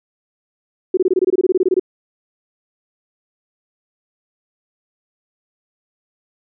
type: tone bursts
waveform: sine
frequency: 370 Hz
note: F#4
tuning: in tune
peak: -10 dBFS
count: 16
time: 0.94-1.797 s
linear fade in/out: 5 ms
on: 32 ms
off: 23 ms
effects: none